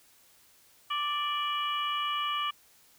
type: harmonic tone with a mistuned harmonic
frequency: 587.3 Hz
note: D5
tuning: in tune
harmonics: 2 / 3 / 4 / 5 / 6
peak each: -30 / -43 / -39 / -34 / -45 dBFS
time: 0.9-2.51 s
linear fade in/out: 10 ms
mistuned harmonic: 6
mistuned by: -110 cents
effects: white hiss -61 dBFS RMS until 2.98 s